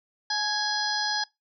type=harmonic tone with a mistuned harmonic; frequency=830.6 Hz; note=G#5; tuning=in tune; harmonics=1 / 2 / 4 / 5 / 6 / 7; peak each=-31 / -30 / -38 / -32 / -29 / -40 dBFS; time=0.3-1.24 s; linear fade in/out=5 ms; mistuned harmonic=1; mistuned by=+30 cents; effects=noise-tail reverb RT60 0.2 s tail -24 dB re dry